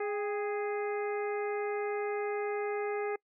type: harmonic tone with a mistuned harmonic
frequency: 415.3 Hz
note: G#4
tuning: in tune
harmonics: 1 / 2 / 3 / 4 / 5 / 6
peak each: -32 / -39 / -44 / -46 / -44 / -51 dBFS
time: 0-3.16 s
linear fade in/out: 5 ms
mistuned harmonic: 2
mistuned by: -57 cents
effects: noise-tail reverb RT60 0.1 s tail -26 dB re dry